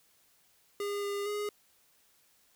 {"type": "tone with pitch steps", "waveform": "square", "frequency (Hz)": [406.8, 404.2, 414.7], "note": ["G#4", "G#4", "G#4"], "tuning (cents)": [-36, -47, -3], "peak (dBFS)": -33, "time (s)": [0.8, 1.49], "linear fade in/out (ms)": 2, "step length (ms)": 230, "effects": ["white hiss -67 dBFS RMS until 2.55 s"]}